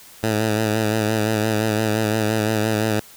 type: tone with vibrato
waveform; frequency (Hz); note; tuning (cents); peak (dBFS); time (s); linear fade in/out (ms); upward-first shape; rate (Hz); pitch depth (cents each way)
10% pulse; 108.6; A2; -22; -10; 0.23-3; 5; sine; 5.8; 45
effects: white hiss -45 dBFS RMS until 3.16 s